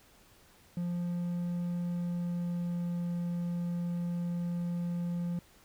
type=tone with pitch glide; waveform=triangle; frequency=174.61 to 173.5 Hz; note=F3 to F3; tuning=0 to -11 cents; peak=-29 dBFS; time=0.77-5.39 s; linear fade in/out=2 ms; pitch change=-11 cents; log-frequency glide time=1.87-3.14 s; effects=pink hiss -61 dBFS RMS until 5.64 s